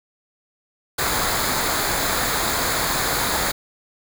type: noise with comb filter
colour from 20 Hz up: pink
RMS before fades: -22 dBFS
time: 0.98-3.52 s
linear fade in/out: 10 ms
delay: 0.35 ms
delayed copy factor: -0.6
effects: none